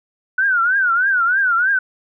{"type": "tone with vibrato", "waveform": "sine", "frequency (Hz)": 1479, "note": "F#6", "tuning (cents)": -1, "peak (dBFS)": -13, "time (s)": [0.38, 1.79], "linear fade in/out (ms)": 5, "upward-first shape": "triangle", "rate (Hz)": 3.2, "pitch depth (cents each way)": 180, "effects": []}